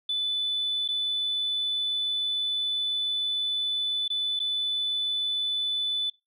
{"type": "tone with dropouts", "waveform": "sine", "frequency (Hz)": 3493, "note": "A7", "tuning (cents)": -13, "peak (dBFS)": -24, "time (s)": [0.09, 6.1], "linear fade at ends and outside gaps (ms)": 5, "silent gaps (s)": [[0.879, 0.886], [4.08, 4.101], [4.393, 4.4]], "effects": ["noise-tail reverb RT60 0.2 s tail -20 dB re dry", "tanh soft clip ceiling -20 dBFS"]}